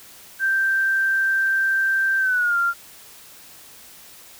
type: tone with pitch glide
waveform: sine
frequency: 1568 to 1388.9 Hz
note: G6 to F6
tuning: 0 to -10 cents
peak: -17 dBFS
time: 0.39-2.74 s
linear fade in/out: 50 ms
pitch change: -210 cents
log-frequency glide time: 2.19-2.57 s
effects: white hiss -45 dBFS RMS until 4.39 s